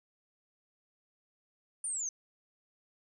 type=linear sweep; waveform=sine; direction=down; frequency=9397 to 6090 Hz; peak=-33 dBFS; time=1.84-2.09 s; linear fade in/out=2 ms; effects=none